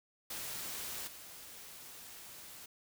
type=noise with level steps; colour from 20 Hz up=white; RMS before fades=-42 / -51 dBFS; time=0.3-2.66 s; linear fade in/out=5 ms; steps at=1.07 s; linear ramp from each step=5 ms; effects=none